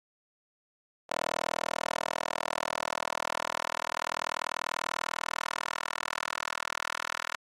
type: tone with high-pass filter sweep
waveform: 10% pulse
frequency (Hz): 40.28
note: E1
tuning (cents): -39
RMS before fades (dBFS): -34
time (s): 1.09-7.37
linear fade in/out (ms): 20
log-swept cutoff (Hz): 690 to 1300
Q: 1.7
effects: low-pass 9000 Hz 12 dB/octave + AAC 64 kbps